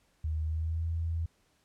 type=tone with pitch glide; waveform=sine; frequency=78.2 to 82.47 Hz; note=D#2 to E2; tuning=+9 to +1 cents; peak=-29 dBFS; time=0.24-1.26 s; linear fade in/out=5 ms; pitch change=+92 cents; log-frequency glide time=0.43-0.85 s; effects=pink hiss -70 dBFS RMS until 1.64 s + low-pass 11000 Hz 12 dB/octave

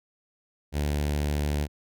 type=tone with notch filter; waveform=sawtooth; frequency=73.42 Hz; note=D2; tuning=in tune; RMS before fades=-27 dBFS; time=0.72-1.68 s; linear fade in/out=50 ms; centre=1200 Hz; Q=1.8; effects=none

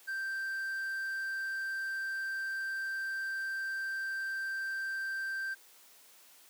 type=tone; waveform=triangle; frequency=1568 Hz; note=G6; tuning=in tune; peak=-32 dBFS; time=0.07-5.55 s; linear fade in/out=20 ms; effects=white hiss -59 dBFS RMS until 6.49 s + high-pass 300 Hz 12 dB/octave

